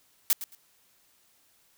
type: noise with echo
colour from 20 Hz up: blue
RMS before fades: -22 dBFS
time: 0.3-0.33 s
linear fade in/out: 0 ms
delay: 110 ms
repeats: 2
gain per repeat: -14 dB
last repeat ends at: 0.55 s
effects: white hiss -65 dBFS RMS until 1.77 s